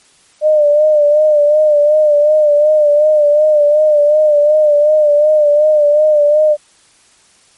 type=tone with vibrato; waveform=sine; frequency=600 Hz; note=D5; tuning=37 cents sharp; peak=-6 dBFS; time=0.41-6.57 s; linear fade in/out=50 ms; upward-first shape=sine; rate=2.7 Hz; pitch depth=49 cents each way; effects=white hiss -49 dBFS RMS until 7.57 s + MP3 48 kbps